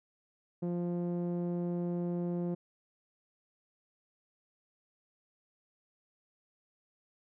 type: tone with low-pass filter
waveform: sawtooth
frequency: 174.61 Hz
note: F3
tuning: in tune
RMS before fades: -34 dBFS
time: 0.62-2.55 s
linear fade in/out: 10 ms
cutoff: 450 Hz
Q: 1.1
effects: none